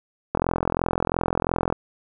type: click train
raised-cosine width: 1 ms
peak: -7 dBFS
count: 60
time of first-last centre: 0.35-1.725 s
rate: 42.9 Hz
effects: none